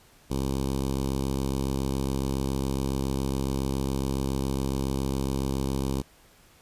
10% pulse tone with notch filter, 67.2 Hz, C2, 47 cents sharp, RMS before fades -28 dBFS, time 0.3-6.02 s, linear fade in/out 10 ms, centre 1800 Hz, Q 0.62, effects pink hiss -57 dBFS RMS until 6.61 s + resampled to 32000 Hz

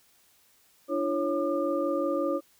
sine tone cluster, 295.3 / 340.8 / 550 / 1202 Hz, D4 / F4 / C#5 / D6, +10 / -42 / -14 / +40 cents, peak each -31 / -31 / -28 / -35 dBFS, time 0.88-2.41 s, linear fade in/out 50 ms, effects white hiss -63 dBFS RMS until 2.59 s

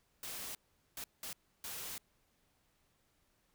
white noise bursts at uneven times, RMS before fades -44 dBFS, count 4, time 0.23-0.55 / 0.97-1.04 / 1.23-1.33 / 1.64-1.98 s, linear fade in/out 2 ms, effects pink hiss -75 dBFS RMS until 3.54 s

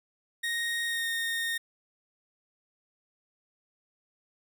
30% pulse tone with pitch glide, 1864.7 to 1844.3 Hz, A#6 to A#6, 0 to -19 cents, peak -26 dBFS, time 0.43-1.58 s, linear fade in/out 10 ms, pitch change -19 cents, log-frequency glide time 0.85-1.08 s, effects none

